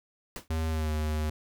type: noise with exponential decay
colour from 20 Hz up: pink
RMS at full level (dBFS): -35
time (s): 0.36-0.48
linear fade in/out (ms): 1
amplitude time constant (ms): 26
type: tone with pitch glide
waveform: square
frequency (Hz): 80 to 76.87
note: D#2 to D#2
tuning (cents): +49 to -20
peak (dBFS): -28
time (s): 0.5-1.3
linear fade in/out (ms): 5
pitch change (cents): -69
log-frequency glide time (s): 0.69-0.91
effects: none